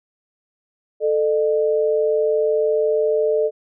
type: tone pair together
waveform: sine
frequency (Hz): 440 / 605.9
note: A4 / D#5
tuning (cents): 0 / -46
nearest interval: tritone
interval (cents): 554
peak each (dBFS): -17 / -20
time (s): 1-3.51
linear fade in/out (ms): 50
effects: none